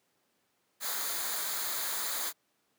white noise with comb filter, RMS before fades -34 dBFS, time 0.8-2.33 s, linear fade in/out 50 ms, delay 0.36 ms, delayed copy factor -0.6, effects pink hiss -74 dBFS RMS until 2.78 s + high-pass 200 Hz 12 dB/octave

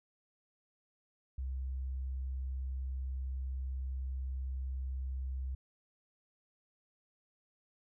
sine tone, 65.41 Hz, C2, in tune, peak -35 dBFS, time 1.38-5.55 s, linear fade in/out 5 ms, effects none

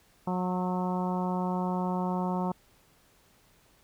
harmonic tone with a mistuned harmonic, 181.8 Hz, F#3, 30 cents flat, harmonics 1 / 2 / 3 / 4 / 5 / 6 / 7, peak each -29 / -37 / -39 / -37 / -35 / -41 / -46 dBFS, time 0.27-2.52 s, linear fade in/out 5 ms, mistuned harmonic 7, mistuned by +31 cents, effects pink hiss -63 dBFS RMS until 3.83 s

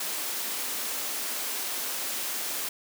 white high-pass noise, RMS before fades -32 dBFS, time 0-2.69 s, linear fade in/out 5 ms, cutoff 220 Hz, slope 24 dB/octave, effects none

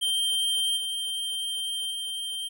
square tone with level steps, 3152 Hz, G7, 9 cents sharp, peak -24 / -29 / -31 dBFS, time 0.01-2.49 s, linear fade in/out 20 ms, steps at 0.76 / 1.9 s, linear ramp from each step 20 ms, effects none

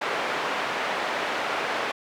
pink band-pass noise, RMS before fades -28 dBFS, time 0.01-1.92 s, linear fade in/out 10 ms, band 530 to 2400 Hz, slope 12 dB/octave, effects none

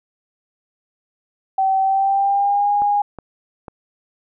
sine tone with pitch glide, 769 to 819.4 Hz, G5 to G#5, -33 to -24 cents, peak -14 dBFS, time 1.58-3.02 s, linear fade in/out 5 ms, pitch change +109 cents, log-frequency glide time 1.81-2.71 s
clicks, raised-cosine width 1 ms, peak -19 dBFS, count 3, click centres 2.82 / 3.187 / 3.682 s
effects none

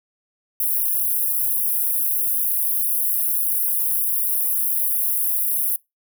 white high-pass noise, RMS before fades -21 dBFS, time 0.6-5.76 s, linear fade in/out 2 ms, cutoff 10000 Hz, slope 96 dB/octave, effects noise-tail reverb RT60 0.2 s tail -24 dB re dry

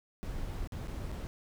brown noise with dropouts, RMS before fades -38 dBFS, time 0.23-1.27 s, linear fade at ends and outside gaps 0 ms, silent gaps 0.674-0.722 / 0.873-0.88 / 1.116-1.123 s, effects none

